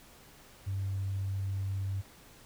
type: tone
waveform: sine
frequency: 97.2 Hz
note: G2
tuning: 14 cents flat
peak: -30 dBFS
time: 0.66-2.02 s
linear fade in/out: 20 ms
effects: tanh soft clip ceiling -26 dBFS + pink hiss -56 dBFS RMS until 2.45 s